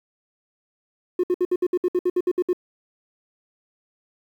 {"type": "tone bursts", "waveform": "triangle", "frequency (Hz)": 359.4, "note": "F4", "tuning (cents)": 50, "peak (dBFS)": -14, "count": 13, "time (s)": [1.19, 2.531], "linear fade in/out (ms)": 5, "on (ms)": 45, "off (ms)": 63, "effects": ["tanh soft clip ceiling -13 dBFS", "9-bit"]}